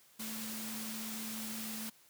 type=tone in noise; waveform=sine; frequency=220 Hz; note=A3; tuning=in tune; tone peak=-43 dBFS; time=0.19-1.9 s; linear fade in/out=10 ms; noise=white; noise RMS=-43 dBFS; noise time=0.19-1.9 s; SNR=-3 dB; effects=white hiss -64 dBFS RMS until 2.09 s + high-pass 80 Hz 12 dB/octave